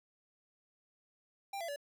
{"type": "tone with pitch steps", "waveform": "square", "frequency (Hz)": [792, 673.7, 573.1], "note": ["G5", "E5", "D5"], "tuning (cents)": [18, 38, -42], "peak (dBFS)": -39, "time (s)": [1.53, 1.761], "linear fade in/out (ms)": 5, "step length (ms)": 77, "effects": []}